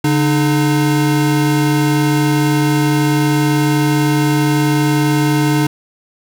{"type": "tone pair together", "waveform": "square", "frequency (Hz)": [143.6, 304.3], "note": ["D3", "D#4"], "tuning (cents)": [-39, -38], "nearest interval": "octave + minor second", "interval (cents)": 1301, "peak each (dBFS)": -15, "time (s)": [0.04, 5.67], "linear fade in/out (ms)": 5, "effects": []}